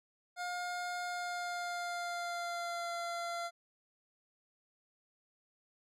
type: tone with pitch glide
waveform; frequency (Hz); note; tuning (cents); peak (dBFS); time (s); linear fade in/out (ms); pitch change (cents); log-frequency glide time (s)
25% pulse; 712 to 687; F5 to F5; +33 to -29; -33; 0.36-3.51; 50; -62; 1.03-2.92
effects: low-pass 9000 Hz 12 dB/octave